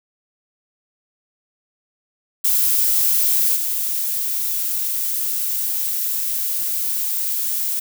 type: noise with level steps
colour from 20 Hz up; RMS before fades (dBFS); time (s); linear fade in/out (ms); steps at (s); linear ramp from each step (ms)
violet; -17 / -22; 2.44-7.8; 10; 3.55; 20
effects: none